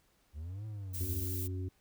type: linear two-way sweep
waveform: triangle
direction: up then down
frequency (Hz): 69.3 to 110 to 69.3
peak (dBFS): -37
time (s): 0.33-1.26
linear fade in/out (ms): 50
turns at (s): 0.66
type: noise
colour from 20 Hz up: violet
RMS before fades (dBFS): -41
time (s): 0.93-1.48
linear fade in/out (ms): 20
type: harmonic tone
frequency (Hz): 92.5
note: F#2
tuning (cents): 0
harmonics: 1 / 3 / 4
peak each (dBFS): -35 / -45 / -47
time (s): 1-1.69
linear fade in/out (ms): 10
effects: pink hiss -71 dBFS RMS until 1.8 s